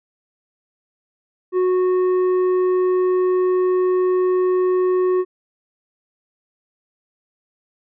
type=tone with tanh clipping; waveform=triangle; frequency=367.2 Hz; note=F#4; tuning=13 cents flat; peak=-16 dBFS; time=1.52-5.25 s; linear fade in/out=50 ms; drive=11 dB; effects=none